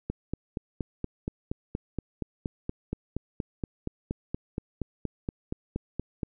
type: click train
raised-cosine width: 3 ms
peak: -17 dBFS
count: 27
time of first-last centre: 0.1-6.232 s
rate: 4.24 Hz
effects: none